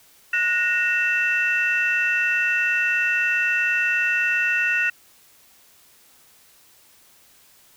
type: tone cluster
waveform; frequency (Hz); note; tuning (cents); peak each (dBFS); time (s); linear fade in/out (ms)
sine; 1461 / 1863 / 2674; F#6 / A#6 / E7; -22 / -2 / +24; -22; 0.33-4.9; 5
effects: tanh soft clip ceiling -11 dBFS + white hiss -54 dBFS RMS until 7.76 s